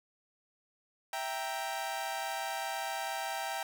sawtooth chord, E diminished, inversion none, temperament equal, 659.3 / 784 / 932.3 Hz, E5 / G5 / Bb5, 0 / 0 / 0 cents, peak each -37 / -33 / -37 dBFS, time 1.13-3.63 s, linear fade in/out 2 ms, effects none

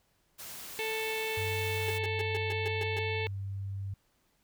white noise, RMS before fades -44 dBFS, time 0.38-1.99 s, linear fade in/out 20 ms
harmonic tone, 441.1 Hz, A4, 4 cents sharp, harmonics 1 / 2 / 4 / 5 / 6 / 7 / 8 / 9 / 10, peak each -35 / -41 / -44 / -38 / -39 / -48 / -44 / -51 / -52 dBFS, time 0.79-3.27 s, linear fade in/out 0 ms
sine tone, 98 Hz, G2, in tune, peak -34 dBFS, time 1.37-3.94 s, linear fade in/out 5 ms
35% pulse tone bursts, 415.9 Hz, G#4, 2 cents sharp, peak -33 dBFS, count 8, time 1.88-2.99 s, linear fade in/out 2 ms, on 25 ms, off 130 ms
effects pink hiss -72 dBFS RMS until 4.43 s

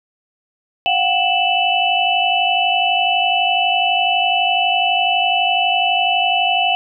sine tone cluster, 711 / 763 / 2641 / 2971 Hz, F5 / G5 / E7 / F#7, +31 / -47 / +3 / +6 cents, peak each -19 dBFS, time 0.86-6.75 s, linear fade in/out 0 ms, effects none

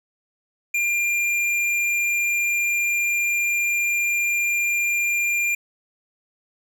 sine tone with tanh clipping, 2395 Hz, D7, 33 cents sharp, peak -21 dBFS, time 0.74-5.55 s, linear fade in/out 5 ms, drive 14 dB, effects none

